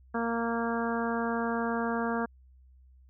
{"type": "harmonic tone", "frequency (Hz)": 231.8, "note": "A#3", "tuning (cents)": -10, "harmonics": [1, 2, 3, 4, 5, 6, 7], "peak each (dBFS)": [-31, -34, -36, -37, -38, -39, -39], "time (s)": [0.14, 2.26], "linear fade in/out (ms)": 10, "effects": ["added 64 Hz sine -54 dBFS peak until 3.09 s"]}